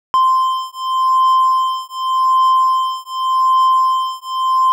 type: beating tone pair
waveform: triangle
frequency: 1041 / 1041.86 Hz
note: C6 / C6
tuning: -9 / -8 cents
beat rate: 0.86 Hz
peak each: -13 dBFS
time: 0.14-4.72 s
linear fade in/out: 0 ms
effects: none